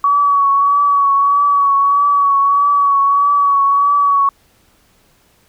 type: tone with vibrato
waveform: sine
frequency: 1130 Hz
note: C#6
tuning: 33 cents sharp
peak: -9 dBFS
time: 0.04-4.29 s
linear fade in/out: 2 ms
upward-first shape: triangle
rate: 1.6 Hz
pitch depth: 34 cents each way
effects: pink hiss -54 dBFS RMS until 5.48 s